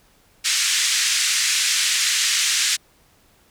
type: band-pass noise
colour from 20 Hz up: white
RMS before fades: -20 dBFS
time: 0.44-2.77 s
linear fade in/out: 20 ms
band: 1700 to 7800 Hz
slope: 24 dB/octave
effects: pink hiss -57 dBFS RMS until 3.5 s